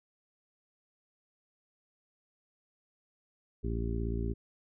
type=harmonic tone; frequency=56.9 Hz; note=A#1; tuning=41 cents flat; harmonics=1 / 2 / 3 / 4 / 5 / 6 / 7; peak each=-33 / -37 / -43 / -40 / -45 / -43 / -41 dBFS; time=3.63-4.34 s; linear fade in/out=20 ms; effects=none